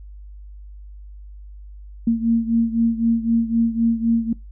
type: beating tone pair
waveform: sine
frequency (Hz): 228.7 / 232.6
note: A#3 / A#3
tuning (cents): -33 / -4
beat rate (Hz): 3.9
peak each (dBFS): -17 / -21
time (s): 2.07-4.33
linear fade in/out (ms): 5
effects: noise-tail reverb RT60 0.2 s tail -23 dB re dry + added 50 Hz sine -36 dBFS peak until 4.51 s